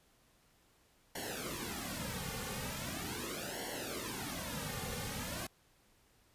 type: noise with flanger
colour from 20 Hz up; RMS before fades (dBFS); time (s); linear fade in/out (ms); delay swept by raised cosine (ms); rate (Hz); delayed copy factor
pink; -41; 1.15-5.47; 5; 0.8 to 3.1; 0.4; -0.95
effects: pink hiss -69 dBFS RMS until 6.34 s + resampled to 32000 Hz